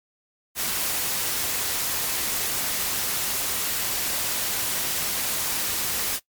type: noise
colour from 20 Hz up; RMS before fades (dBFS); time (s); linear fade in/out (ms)
white; -26; 0.55-6.2; 50
effects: noise-tail reverb RT60 0.1 s tail -19 dB re dry + MP3 96 kbps